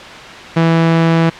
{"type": "tone", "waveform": "sawtooth", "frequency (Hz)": 164.81, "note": "E3", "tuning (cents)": 0, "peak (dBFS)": -5, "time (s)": [0.56, 1.3], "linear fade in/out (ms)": 10, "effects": ["white hiss -30 dBFS RMS until 1.39 s", "low-pass 3000 Hz 12 dB/octave"]}